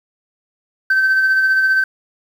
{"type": "tone with tremolo", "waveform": "sine", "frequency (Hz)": 1545, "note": "G6", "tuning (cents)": -26, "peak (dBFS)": -8, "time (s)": [0.9, 1.84], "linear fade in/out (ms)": 5, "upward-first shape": "sine", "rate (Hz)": 15, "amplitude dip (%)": 40, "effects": ["tanh soft clip ceiling -9 dBFS", "7-bit"]}